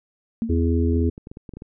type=tone with exponential decay; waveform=sine; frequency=227.6 Hz; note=A#3; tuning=41 cents flat; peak=-18 dBFS; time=0.42-0.65 s; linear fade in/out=0 ms; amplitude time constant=50 ms
type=harmonic tone; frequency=83.4 Hz; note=E2; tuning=21 cents sharp; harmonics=1 / 3 / 4 / 5; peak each=-19 / -23 / -27 / -27 dBFS; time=0.49-1.1 s; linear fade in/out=10 ms
type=clicks; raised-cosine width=3 ms; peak=-24 dBFS; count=12; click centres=0.932 / 0.963 / 1.005 / 1.037 / 1.179 / 1.271 / 1.315 / 1.371 / 1.492 / 1.537 / 1.57 / 1.621 s
effects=none